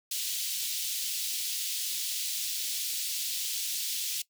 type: high-pass noise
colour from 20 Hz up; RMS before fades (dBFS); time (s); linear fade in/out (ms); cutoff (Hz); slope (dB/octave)
pink; -33; 0.11-4.22; 5; 3200; 24
effects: noise-tail reverb RT60 0.1 s tail -19 dB re dry